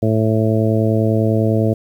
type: harmonic tone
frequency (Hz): 110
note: A2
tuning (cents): 0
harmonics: 1 / 2 / 3 / 4 / 5 / 6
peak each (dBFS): -16 / -19 / -21 / -22 / -23 / -24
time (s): 0.02-1.74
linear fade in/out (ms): 10
effects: 8-bit